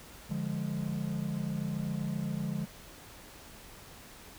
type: chord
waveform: triangle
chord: D diminished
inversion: none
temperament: equal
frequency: 146.83 / 174.61 / 207.7 Hz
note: D3 / F3 / Ab3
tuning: 0 / 0 / 0 cents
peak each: -34 dBFS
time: 0.29-2.66 s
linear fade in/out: 20 ms
effects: pink hiss -51 dBFS RMS until 4.38 s